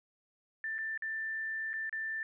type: tone with dropouts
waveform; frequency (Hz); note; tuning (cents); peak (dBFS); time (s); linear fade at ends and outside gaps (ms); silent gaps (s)
sine; 1776; A6; +16; -34; 0.64-2.23; 1; 0.782-0.787 / 0.976-1.022 / 1.732-1.738 / 1.895-1.927
effects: none